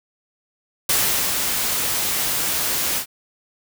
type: noise with ADSR envelope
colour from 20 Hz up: white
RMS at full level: -18 dBFS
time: 0.89-3.06 s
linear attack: 4 ms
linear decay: 390 ms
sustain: -4 dB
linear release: 87 ms
effects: none